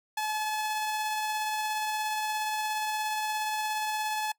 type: tone with tremolo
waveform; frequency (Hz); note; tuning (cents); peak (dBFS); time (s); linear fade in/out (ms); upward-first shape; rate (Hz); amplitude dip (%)
sawtooth; 858; A5; -44; -24; 0.17-4.32; 5; triangle; 17; 25
effects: noise-tail reverb RT60 0.1 s tail -22 dB re dry